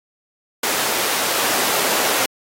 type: high-pass noise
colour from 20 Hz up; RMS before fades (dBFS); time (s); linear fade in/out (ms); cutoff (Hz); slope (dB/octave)
pink; -20; 0.63-2.26; 5; 410; 12
effects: AAC 48 kbps